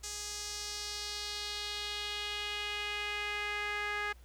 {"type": "tone with band-pass filter sweep", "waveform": "sawtooth", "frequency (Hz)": 414.6, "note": "G#4", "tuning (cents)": -3, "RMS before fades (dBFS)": -38, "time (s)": [0.03, 4.13], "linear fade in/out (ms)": 10, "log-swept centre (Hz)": [6600, 1800], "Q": 2.2, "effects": ["added 60 Hz sine -53 dBFS peak until 4.24 s", "pink hiss -65 dBFS RMS until 4.24 s"]}